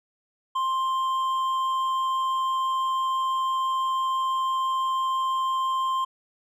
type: tone with hard clipping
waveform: triangle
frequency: 1051 Hz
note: C6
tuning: 7 cents sharp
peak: -24 dBFS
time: 0.55-6.05 s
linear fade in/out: 10 ms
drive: 8 dB
effects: none